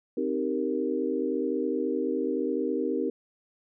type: chord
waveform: sine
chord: C minor seventh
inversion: none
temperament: equal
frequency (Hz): 261.6 / 311.1 / 392 / 466.2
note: C4 / Eb4 / G4 / Bb4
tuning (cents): 0 / 0 / 0 / 0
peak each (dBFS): -31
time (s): 0.17-3.1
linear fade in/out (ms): 5
effects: none